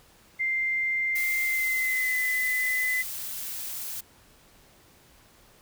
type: tone with pitch glide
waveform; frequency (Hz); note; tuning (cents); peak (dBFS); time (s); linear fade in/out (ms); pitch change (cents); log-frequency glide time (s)
sine; 2093 to 2017; C7 to B6; 0 to +36; -24; 0.39-3.03; 20; -64; 1.42-2.17
type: noise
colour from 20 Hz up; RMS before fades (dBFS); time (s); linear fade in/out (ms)
blue; -35; 1.15-4.01; 10
effects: pink hiss -57 dBFS RMS until 5.61 s